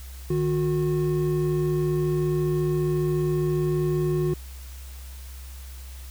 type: tone pair together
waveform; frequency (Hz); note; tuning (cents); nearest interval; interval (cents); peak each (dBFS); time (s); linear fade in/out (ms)
triangle; 152.4 / 362.5; D#3 / F#4; -36 / -35; octave + minor third; 1501; -22; 0.3-4.34; 5
effects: added 65 Hz sine -37 dBFS peak until 6.1 s + white hiss -48 dBFS RMS until 6.1 s